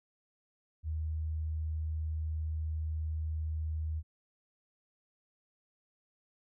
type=tone; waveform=sine; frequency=78.5 Hz; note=D#2; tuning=16 cents sharp; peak=-32 dBFS; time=0.83-4.03 s; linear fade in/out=50 ms; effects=none